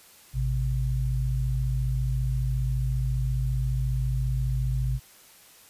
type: tone pair together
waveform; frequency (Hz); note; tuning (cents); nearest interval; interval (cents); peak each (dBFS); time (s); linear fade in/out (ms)
sine; 54.15 / 128.8; A1 / C3; -27 / -27; octave + minor third; 1500; -26; 0.33-5; 50
effects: white hiss -53 dBFS RMS until 5.69 s + resampled to 32000 Hz